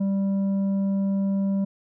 sine tone with tanh clipping, 196 Hz, G3, in tune, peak -22 dBFS, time 0-1.65 s, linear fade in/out 10 ms, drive 6 dB, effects none

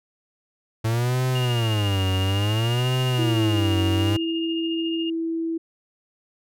45% pulse tone with vibrato, 110 Hz, A2, in tune, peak -20 dBFS, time 0.84-4.17 s, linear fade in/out 10 ms, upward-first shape sine, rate 0.58 Hz, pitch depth 270 cents each way
sine tone with tremolo, 2832 Hz, F7, 23 cents sharp, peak -28 dBFS, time 1.35-5.1 s, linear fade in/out 5 ms, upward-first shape sine, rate 14 Hz, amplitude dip 45%
sine tone, 328.6 Hz, E4, 5 cents flat, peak -23 dBFS, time 3.18-5.58 s, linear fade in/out 10 ms
effects none

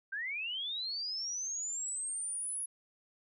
sine linear sweep, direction up, 1533 to 10548 Hz, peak -35 dBFS, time 0.12-2.66 s, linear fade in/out 10 ms, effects none

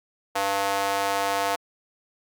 square tone with high-pass filter, 98.9 Hz, G2, 16 cents sharp, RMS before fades -25 dBFS, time 0.35-1.56 s, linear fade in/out 10 ms, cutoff 710 Hz, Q 1.9, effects Opus 48 kbps

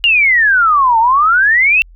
sine exponential two-way sweep, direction down then up, 2878 to 878 to 2728 Hz, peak -7 dBFS, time 0.04-1.82 s, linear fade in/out 0 ms, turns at 0.99 s, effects added 42 Hz sine -37 dBFS peak until 1.95 s

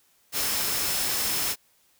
sine tone in noise, 5274 Hz, E8, in tune, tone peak -35 dBFS, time 0.32-1.56 s, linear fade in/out 50 ms, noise white, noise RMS -27 dBFS, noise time 0.32-1.56 s, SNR -11 dB, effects white hiss -64 dBFS RMS until 1.99 s

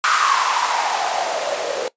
blue noise with band-pass filter sweep, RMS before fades -20 dBFS, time 0.04-1.88 s, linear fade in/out 0 ms, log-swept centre 1300 to 490 Hz, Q 6.1, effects noise-tail reverb RT60 0.1 s tail -18 dB re dry + resampled to 16000 Hz

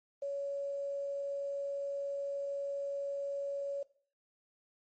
sine tone with quantisation, 561 Hz, C#5, 21 cents sharp, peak -34 dBFS, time 0.22-3.83 s, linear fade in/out 5 ms, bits 10, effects noise-tail reverb RT60 0.5 s tail -19 dB re dry + MP3 32 kbps

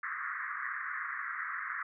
white band-pass noise, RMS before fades -38 dBFS, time 0.03-1.83 s, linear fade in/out 5 ms, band 1100 to 2000 Hz, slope 96 dB/octave, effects none

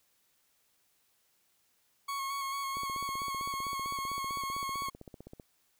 40% pulse tone with vibrato, 1100 Hz, C#6, 14 cents flat, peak -33 dBFS, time 2.08-4.9 s, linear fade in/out 10 ms, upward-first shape square, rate 4.5 Hz, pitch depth 21 cents each way
click train, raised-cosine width 2 ms, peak -33 dBFS, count 42, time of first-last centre 2.77-5.398 s, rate 15.6 Hz
effects white hiss -72 dBFS RMS until 5.79 s

